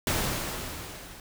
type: noise with level ramp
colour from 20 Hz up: pink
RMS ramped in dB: -26 to -46 dBFS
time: 0.07-1.2 s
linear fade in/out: 2 ms
effects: none